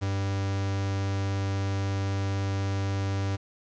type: tone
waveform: 45% pulse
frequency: 98.1 Hz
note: G2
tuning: 2 cents sharp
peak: -26 dBFS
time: 0.01-3.37 s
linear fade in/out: 20 ms
effects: resampled to 16000 Hz + 9-bit